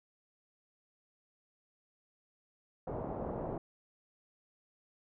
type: low-pass noise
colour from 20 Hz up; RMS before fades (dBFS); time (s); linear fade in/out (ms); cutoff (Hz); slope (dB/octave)
white; -39; 2.87-3.58; 5; 740; 24
effects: none